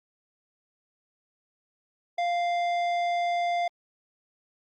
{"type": "tone with tanh clipping", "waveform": "triangle", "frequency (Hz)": 697, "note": "F5", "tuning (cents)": -4, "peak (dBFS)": -26, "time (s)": [2.18, 3.68], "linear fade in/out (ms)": 5, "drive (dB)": 16, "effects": ["Opus 48 kbps"]}